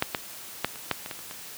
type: clicks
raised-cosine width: 0.3 ms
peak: -6 / -9 / -7 / -25 / -7 / -19 / -18 / -27 / -23 dBFS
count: 9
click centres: 0.024 / 0.148 / 0.646 / 0.758 / 0.913 / 1.061 / 1.112 / 1.191 / 1.311 s
effects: white hiss -42 dBFS RMS until 1.57 s + high-pass 80 Hz 12 dB/octave